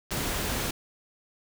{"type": "click", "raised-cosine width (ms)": 0.2, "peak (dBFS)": -24, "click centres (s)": 0.107}
{"type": "noise", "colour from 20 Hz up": "pink", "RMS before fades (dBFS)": -30, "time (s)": [0.11, 0.71], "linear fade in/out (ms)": 5}
{"effects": []}